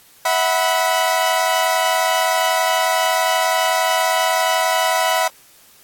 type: chord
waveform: sawtooth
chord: E suspended second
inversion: none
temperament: equal with one note detuned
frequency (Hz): 648.3 / 740 / 987.8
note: E5 / F#5 / B5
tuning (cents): -29 / 0 / 0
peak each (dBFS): -16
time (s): 0.25-5.28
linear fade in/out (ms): 5
effects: white hiss -49 dBFS RMS until 5.83 s + AAC 64 kbps

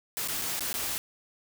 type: noise with dropouts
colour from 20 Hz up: white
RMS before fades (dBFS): -32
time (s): 0.17-0.98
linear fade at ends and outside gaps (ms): 0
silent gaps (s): 0.276-0.284 / 0.416-0.42 / 0.594-0.607 / 0.729-0.74
effects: none

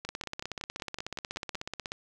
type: two click trains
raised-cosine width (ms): 0.2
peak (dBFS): -20 / -18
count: 9 / 31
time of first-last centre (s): 0.05-1.548 / 0.09-1.919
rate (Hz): 5.34 / 16.4
effects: none

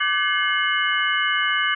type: tone cluster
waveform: sine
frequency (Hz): 1175 / 1527 / 1703 / 2139 / 2961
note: D6 / G6 / G#6 / C7 / F#7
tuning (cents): +1 / -46 / +43 / +38 / +1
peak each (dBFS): -25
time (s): 0-1.75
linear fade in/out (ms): 10
effects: none

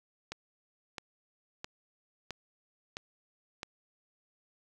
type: click train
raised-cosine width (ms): 0.2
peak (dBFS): -21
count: 6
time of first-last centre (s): 0.32-3.631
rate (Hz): 1.51
effects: none

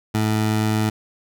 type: tone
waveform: 20% pulse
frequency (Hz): 108.4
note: A2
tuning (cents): -25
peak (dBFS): -13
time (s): 0.14-0.9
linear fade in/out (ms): 10
effects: none

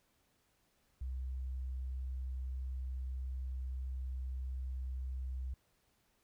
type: tone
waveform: sine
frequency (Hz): 64.4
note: C2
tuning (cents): -27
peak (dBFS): -37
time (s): 1.01-5.54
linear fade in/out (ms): 5
effects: pink hiss -75 dBFS RMS until 6.23 s

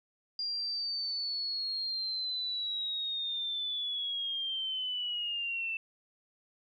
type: linear sweep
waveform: sine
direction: down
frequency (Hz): 4800 to 2655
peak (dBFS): -32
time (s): 0.39-5.77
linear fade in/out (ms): 2
effects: 12-bit

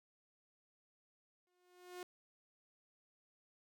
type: tone with exponential growth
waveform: sawtooth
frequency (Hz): 359.5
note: F#4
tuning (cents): -50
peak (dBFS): -40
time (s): 1.47-2.03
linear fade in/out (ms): 1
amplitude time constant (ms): 120
effects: none

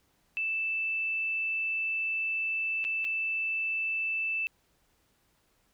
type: tone with dropouts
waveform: sine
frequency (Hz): 2643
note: E7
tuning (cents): +4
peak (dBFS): -28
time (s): 0.37-4.47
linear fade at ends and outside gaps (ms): 0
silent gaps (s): 2.842-2.849 / 3.045-3.05
effects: pink hiss -70 dBFS RMS until 5.73 s

